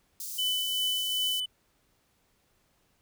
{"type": "high-pass noise", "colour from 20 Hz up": "white", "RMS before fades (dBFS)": -38, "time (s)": [0.2, 1.4], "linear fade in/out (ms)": 2, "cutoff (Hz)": 4900, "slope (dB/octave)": 24}
{"type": "tone with tremolo", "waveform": "triangle", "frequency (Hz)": 3000, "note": "F#7", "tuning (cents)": 23, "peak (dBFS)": -24, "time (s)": [0.38, 1.46], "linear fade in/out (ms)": 10, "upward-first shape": "triangle", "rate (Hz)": 2.6, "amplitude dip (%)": 40}
{"effects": ["pink hiss -70 dBFS RMS until 3.01 s"]}